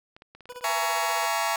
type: clicks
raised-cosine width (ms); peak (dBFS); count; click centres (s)
0.3; -31; 11; 0.165 / 0.221 / 0.35 / 0.407 / 0.456 / 0.492 / 0.523 / 0.56 / 0.61 / 0.656 / 0.696
type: tone with tremolo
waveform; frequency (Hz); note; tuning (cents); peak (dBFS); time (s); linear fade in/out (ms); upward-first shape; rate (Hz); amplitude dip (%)
25% pulse; 493.9; B4; 0; -31; 0.49-1.27; 10; triangle; 15; 100
type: chord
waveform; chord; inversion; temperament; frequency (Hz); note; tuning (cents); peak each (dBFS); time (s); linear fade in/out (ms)
sawtooth; A# half-diminished seventh; second; just; 671.3 / 839.1 / 932.3 / 1118.8; E5 / G#5 / A#5 / C#6; +31 / +18 / 0 / +16; -26; 0.64-1.56; 2
effects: none